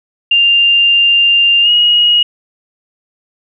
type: tone with pitch glide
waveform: sine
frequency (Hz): 2794 to 2888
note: F7 to F#7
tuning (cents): 0 to -43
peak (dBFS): -6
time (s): 0.31-2.23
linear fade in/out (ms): 5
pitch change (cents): +57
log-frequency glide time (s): 1.62-1.7
effects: none